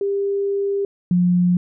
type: tone pair in turn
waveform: sine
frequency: 398.6 / 177.98 Hz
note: G4 / F3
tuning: +29 / +33 cents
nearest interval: octave + major second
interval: 1396 cents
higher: first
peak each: -18 / -13 dBFS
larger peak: second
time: 0.01-0.85 / 1.11-1.57 s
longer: first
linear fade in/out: 2 ms
effects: none